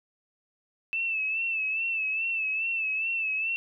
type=tone with vibrato; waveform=sine; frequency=2637 Hz; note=E7; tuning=in tune; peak=-26 dBFS; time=0.93-3.56 s; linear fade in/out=0 ms; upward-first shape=sine; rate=2.4 Hz; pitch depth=55 cents each way; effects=none